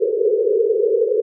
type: band-pass noise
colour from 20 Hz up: white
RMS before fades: -17 dBFS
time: 0-1.22 s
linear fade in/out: 20 ms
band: 400 to 480 Hz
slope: 96 dB/octave
effects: none